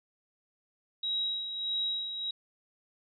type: tone with tremolo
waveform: sine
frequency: 3837 Hz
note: A#7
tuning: 49 cents sharp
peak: -28 dBFS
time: 1.03-2.31 s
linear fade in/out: 5 ms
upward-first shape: sine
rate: 1.6 Hz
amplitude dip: 55%
effects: none